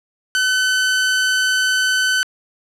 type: tone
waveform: sawtooth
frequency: 1515 Hz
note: F#6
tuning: 40 cents sharp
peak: -11 dBFS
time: 0.35-2.23 s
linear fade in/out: 0 ms
effects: low-pass 9000 Hz 12 dB/octave